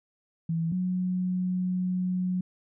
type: tone pair in turn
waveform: sine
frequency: 164.81 / 182.74 Hz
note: E3 / F#3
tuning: 0 / -21 cents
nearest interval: major second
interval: 179 cents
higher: second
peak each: -25 dBFS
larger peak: neither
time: 0.49-0.72 / 0.72-2.41 s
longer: second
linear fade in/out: 5 ms
effects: none